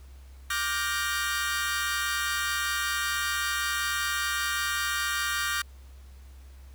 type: chord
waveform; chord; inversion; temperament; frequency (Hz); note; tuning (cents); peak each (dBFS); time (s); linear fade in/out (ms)
sawtooth; G minor seventh; second; equal with one note detuned; 1174.7 / 1418.9 / 1568 / 1864.7; D6 / F6 / G6 / Bb6; 0 / +27 / 0 / 0; -29; 0.5-5.62; 5
effects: added 66 Hz sine -45 dBFS peak until 6.74 s + pink hiss -60 dBFS RMS until 6.74 s